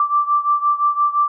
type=beating tone pair; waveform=sine; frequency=1171 / 1176.8 Hz; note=D6 / D6; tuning=-5 / +3 cents; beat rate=5.8 Hz; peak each=-16 / -19 dBFS; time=0-1.28 s; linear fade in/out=2 ms; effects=none